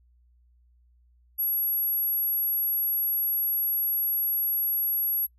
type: tone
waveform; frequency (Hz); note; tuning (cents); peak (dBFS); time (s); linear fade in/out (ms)
sine; 11470; F9; +45; -23; 1.38-5.27; 20
effects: noise-tail reverb RT60 0.1 s tail -23 dB re dry + added 60 Hz sine -58 dBFS peak until 5.38 s